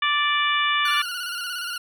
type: harmonic tone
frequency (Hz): 586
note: D5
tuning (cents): -4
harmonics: 2 / 3 / 4 / 5 / 6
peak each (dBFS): -23 / -25 / -26 / -27 / -28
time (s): 0.02-1.02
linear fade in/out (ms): 5
type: tone with vibrato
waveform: 20% pulse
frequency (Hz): 1433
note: F6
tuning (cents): +44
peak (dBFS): -23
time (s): 0.85-1.78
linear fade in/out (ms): 5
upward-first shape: square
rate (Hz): 17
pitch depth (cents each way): 47
effects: none

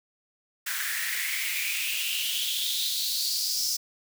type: noise with high-pass filter sweep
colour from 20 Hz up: white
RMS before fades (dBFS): -29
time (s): 0.66-3.77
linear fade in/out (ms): 10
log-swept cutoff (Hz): 1600 to 5400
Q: 6
effects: none

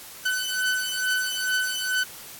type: beating tone pair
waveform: sawtooth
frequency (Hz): 1507 / 1509.3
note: F#6 / F#6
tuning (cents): +31 / +34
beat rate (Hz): 2.3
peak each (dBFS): -23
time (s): 0.25-2.04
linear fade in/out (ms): 10
effects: white hiss -42 dBFS RMS until 2.39 s + AAC 64 kbps

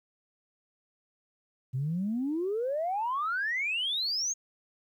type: exponential sweep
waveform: sine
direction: up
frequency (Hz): 123.47 to 6645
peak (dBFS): -27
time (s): 1.73-4.34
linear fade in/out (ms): 20
effects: tanh soft clip ceiling -23 dBFS + 11-bit

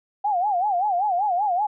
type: tone with vibrato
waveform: sine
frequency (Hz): 769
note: G5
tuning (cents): -33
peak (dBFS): -19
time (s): 0.24-1.67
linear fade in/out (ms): 10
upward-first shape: sine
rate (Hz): 5.2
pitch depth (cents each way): 180
effects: none

